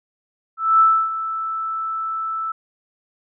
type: tone with ADSR envelope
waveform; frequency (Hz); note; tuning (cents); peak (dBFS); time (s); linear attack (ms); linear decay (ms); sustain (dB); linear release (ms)
sine; 1318.5; E6; 0; -9; 0.57-2.52; 230; 290; -13; 5
effects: none

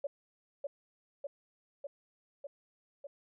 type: tone with echo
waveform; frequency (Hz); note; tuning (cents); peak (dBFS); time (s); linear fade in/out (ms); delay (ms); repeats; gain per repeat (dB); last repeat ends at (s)
sine; 566; C#5; +36; -32; 0.04-0.07; 5; 600; 5; -2; 3.07
effects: none

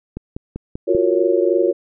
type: click train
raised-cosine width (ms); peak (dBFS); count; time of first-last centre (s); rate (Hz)
3; -14; 5; 0.17-0.95; 5.13
type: chord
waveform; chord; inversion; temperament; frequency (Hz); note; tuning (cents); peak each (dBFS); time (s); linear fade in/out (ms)
sine; Gb major seventh; third; just; 346.9 / 370 / 462.5 / 555; F4 / Gb4 / Bb4 / Db5; -12 / 0 / -14 / +2; -18 / -18 / -20 / -20; 0.87-1.73; 20
effects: none

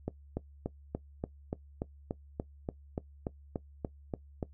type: click train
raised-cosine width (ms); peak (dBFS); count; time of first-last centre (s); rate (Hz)
2; -20; 16; 0.08-4.428; 3.45
effects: noise-tail reverb RT60 0.1 s tail -18 dB re dry + added 71 Hz sine -52 dBFS peak until 4.53 s

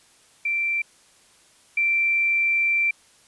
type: tone pair in turn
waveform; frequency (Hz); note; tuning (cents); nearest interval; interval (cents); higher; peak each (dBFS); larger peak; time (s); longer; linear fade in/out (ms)
sine; 2349 / 2349; D7 / D7; 0 / 0; unison; 0; neither; -21 / -18; second; 0.45-0.82 / 1.77-2.91; second; 5
effects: white hiss -56 dBFS RMS until 3.27 s + resampled to 24000 Hz

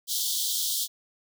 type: high-pass noise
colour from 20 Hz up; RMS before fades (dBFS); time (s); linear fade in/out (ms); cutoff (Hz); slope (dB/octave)
pink; -28; 0.07-0.88; 50; 3200; 96
effects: none

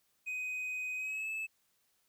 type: tone with pitch glide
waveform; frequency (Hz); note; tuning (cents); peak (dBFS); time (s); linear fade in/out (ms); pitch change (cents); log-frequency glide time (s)
triangle; 2506 to 2611; D#7 to E7; +12 to -17; -34; 0.26-1.47; 20; +71; 0.96-1.29
effects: white hiss -75 dBFS RMS until 2.08 s

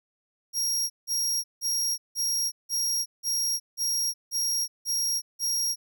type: tone bursts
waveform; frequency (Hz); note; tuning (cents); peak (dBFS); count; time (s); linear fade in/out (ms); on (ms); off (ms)
sawtooth; 5610; F8; +7; -22; 10; 0.53-5.76; 50; 370; 170
effects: none

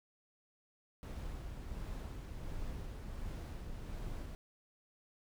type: noise with tremolo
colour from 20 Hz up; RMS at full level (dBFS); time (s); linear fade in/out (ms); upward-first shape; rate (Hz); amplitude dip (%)
brown; -42; 1.03-4.35; 0; sine; 1.4; 30
effects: none

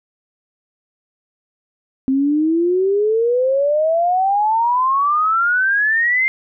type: exponential sweep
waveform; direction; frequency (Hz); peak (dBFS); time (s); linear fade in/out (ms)
sine; up; 261.5 to 2118; -13; 2.08-6.28; 0
effects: none

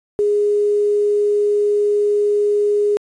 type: tone with quantisation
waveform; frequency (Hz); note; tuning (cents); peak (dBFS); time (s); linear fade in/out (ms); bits
sine; 413.4; G#4; -8; -13; 0.19-2.97; 0; 7
effects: resampled to 22050 Hz

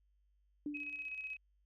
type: tone with exponential decay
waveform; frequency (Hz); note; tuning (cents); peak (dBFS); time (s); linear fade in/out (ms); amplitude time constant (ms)
sine; 293.7; D4; 0; -35; 0.66-1.1; 2; 95
type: tone with tremolo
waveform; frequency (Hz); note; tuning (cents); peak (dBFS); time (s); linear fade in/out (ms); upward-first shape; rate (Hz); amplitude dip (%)
sine; 2548; D#7; +41; -39; 0.74-1.37; 10; square; 16; 45
effects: added 50 Hz sine -70 dBFS peak until 1.65 s

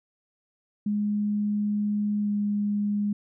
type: tone with pitch glide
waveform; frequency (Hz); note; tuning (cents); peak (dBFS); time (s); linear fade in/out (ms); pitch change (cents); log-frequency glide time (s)
sine; 207.7 to 205.9; G#3 to G#3; 0 to -15; -23; 0.86-3.13; 5; -15; 2.21-2.3
effects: none

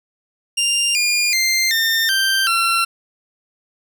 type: tone with pitch steps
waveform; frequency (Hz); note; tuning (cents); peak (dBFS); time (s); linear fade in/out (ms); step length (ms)
20% pulse; 2794 / 2418 / 2093 / 1811.7 / 1568.1 / 1357.2; F7 / D7 / C7 / A#6 / G6 / F6; 0 / +50 / 0 / -50 / 0 / -50; -10; 0.57-2.85; 10; 380
effects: none

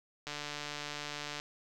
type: click train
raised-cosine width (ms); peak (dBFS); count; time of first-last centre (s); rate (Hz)
0.2; -22; 167; 0.27-1.399; 147
effects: none

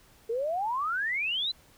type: exponential sweep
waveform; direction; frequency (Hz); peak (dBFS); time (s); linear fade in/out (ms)
sine; up; 440 to 4115; -27; 0.29-1.52; 10
effects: pink hiss -59 dBFS RMS until 1.77 s

